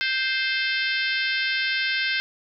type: harmonic tone with a mistuned harmonic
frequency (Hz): 523.3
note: C5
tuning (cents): 0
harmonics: 3 / 4 / 5 / 6 / 7 / 8 / 9 / 10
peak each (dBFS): -26 / -28 / -30 / -32 / -33 / -34 / -35 / -36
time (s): 0.01-2.2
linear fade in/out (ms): 0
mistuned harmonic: 7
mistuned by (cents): -35
effects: none